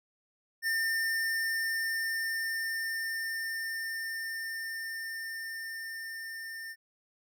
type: tone with level ramp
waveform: square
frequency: 1805 Hz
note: A6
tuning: 44 cents sharp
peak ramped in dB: -28 to -40 dBFS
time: 0.62-6.76 s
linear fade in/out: 50 ms
effects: none